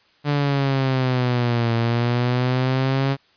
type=exponential two-way sweep; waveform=sawtooth; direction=down then up; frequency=146.83 to 115.2 to 138 Hz; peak=-14 dBFS; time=0.24-3.17 s; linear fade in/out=50 ms; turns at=1.74 s; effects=white hiss -58 dBFS RMS until 3.36 s + resampled to 11025 Hz